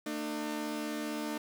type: tone pair together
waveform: sawtooth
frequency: 225.7 / 301.3 Hz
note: A3 / D4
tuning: +44 / +44 cents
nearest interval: perfect fourth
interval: 500 cents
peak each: -35 / -32 dBFS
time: 0.06-1.38 s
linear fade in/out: 5 ms
effects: 9-bit